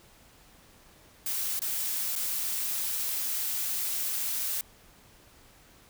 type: noise with dropouts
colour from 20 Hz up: blue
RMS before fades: -31 dBFS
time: 1.26-4.61 s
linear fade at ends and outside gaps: 2 ms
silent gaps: 1.593-1.618 / 2.155-2.16 s
effects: pink hiss -57 dBFS RMS until 5.89 s